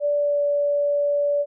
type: tone with pitch glide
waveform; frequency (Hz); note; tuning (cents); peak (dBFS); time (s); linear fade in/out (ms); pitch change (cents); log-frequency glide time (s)
sine; 582 to 577.3; D5 to D5; -16 to -30; -18; 0-1.46; 50; -14; 0.15-0.42
effects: none